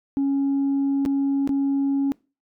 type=tone with dropouts; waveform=sine; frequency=276.5 Hz; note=C#4; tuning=4 cents flat; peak=-17 dBFS; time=0.17-2.12 s; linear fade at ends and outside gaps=0 ms; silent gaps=1.052-1.06 / 1.475-1.492 s; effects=noise-tail reverb RT60 0.3 s tail -24 dB re dry + tanh soft clip ceiling -17 dBFS